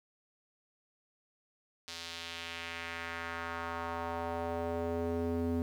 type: tone with band-pass filter sweep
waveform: square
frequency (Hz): 84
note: E2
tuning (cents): +33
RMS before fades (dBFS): -37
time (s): 1.88-5.62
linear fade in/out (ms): 0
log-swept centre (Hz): 4500 to 290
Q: 1.6
effects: 10-bit